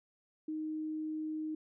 sine tone, 311.1 Hz, D#4, in tune, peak -35 dBFS, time 0.48-1.55 s, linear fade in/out 5 ms, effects none

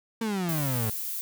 35% pulse exponential sweep, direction down, 231.7 to 105.2 Hz, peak -25 dBFS, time 0.21-0.9 s, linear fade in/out 5 ms
violet noise, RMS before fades -33 dBFS, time 0.49-1.21 s, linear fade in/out 0 ms
effects none

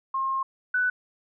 sine tone pair in turn, 1069 / 1492.3 Hz, C6 / F#6, +37 / +14 cents, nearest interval tritone, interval 577 cents, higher second, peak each -24 / -21 dBFS, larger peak second, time 0.14-0.43 / 0.74-0.9 s, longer first, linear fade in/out 5 ms, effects none

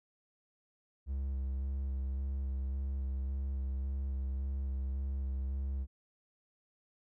triangle tone with vibrato, 67.1 Hz, C2, 44 cents sharp, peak -31 dBFS, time 1.06-5.87 s, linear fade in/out 50 ms, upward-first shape square, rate 1.8 Hz, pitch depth 18 cents each way, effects none

